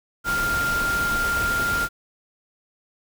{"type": "tone in noise", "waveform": "sine", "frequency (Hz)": 1396.9, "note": "F6", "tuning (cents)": 0, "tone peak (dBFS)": -21, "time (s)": [0.24, 1.89], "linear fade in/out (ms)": 50, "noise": "pink", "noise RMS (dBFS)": -29, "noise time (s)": [0.24, 1.89], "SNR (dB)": 5, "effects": []}